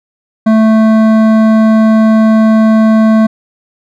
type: tone with hard clipping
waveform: triangle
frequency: 220 Hz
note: A3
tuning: in tune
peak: -6 dBFS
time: 0.46-3.27 s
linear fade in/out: 10 ms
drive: 16 dB
effects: none